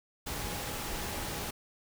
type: tone in noise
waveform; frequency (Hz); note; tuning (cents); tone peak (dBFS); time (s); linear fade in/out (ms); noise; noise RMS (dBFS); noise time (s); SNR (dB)
sine; 830.6; G#5; 0; -48; 0.26-1.51; 10; pink; -37; 0.26-1.51; -14
effects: none